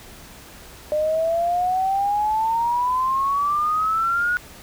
sine exponential sweep, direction up, 601 to 1463 Hz, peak -18 dBFS, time 0.92-4.37 s, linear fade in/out 0 ms, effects added 60 Hz sine -51 dBFS peak until 4.62 s + pink hiss -43 dBFS RMS until 4.62 s

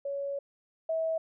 sine tone pair in turn, 560 / 647.3 Hz, C#5 / E5, +18 / -32 cents, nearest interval minor third, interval 250 cents, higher second, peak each -31 / -27 dBFS, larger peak second, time 0.05-0.39 / 0.89-1.18 s, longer first, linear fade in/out 5 ms, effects none

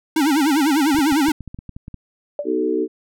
square tone with vibrato, 293.7 Hz, D4, in tune, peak -15 dBFS, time 0.16-1.32 s, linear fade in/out 5 ms, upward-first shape sine, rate 10 Hz, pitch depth 170 cents each way
clicks, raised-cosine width 5 ms, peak -21 dBFS, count 12, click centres 0.947 / 0.987 / 1.124 / 1.285 / 1.407 / 1.477 / 1.545 / 1.589 / 1.693 / 1.765 / 1.881 / 1.943 s
sine tone with exponential decay, 583 Hz, D5, 13 cents flat, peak -17 dBFS, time 2.39-2.52 s, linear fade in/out 2 ms, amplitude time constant 27 ms
sine chord, B dominant seventh, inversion none, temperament equal with one note detuned, 246.9 / 311.1 / 377.3 / 440 Hz, B3 / D#4 / F#4 / A4, 0 / 0 / +34 / 0 cents, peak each -28 / -22 / -22 / -22 dBFS, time 2.44-2.88 s, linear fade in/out 50 ms
effects none

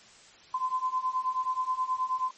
sine beating tone pair, 1021 / 1030.4 Hz, C6 / C6, -43 / -27 cents, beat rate 9.4 Hz, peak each -31 / -29 dBFS, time 0.54-2.31 s, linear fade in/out 5 ms, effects white hiss -54 dBFS RMS until 2.37 s + MP3 32 kbps

